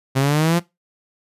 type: exponential sweep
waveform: sawtooth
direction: up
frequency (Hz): 131.2 to 176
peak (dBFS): -11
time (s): 0.15-0.6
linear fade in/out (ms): 20
effects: noise-tail reverb RT60 0.2 s tail -20 dB re dry + resampled to 32000 Hz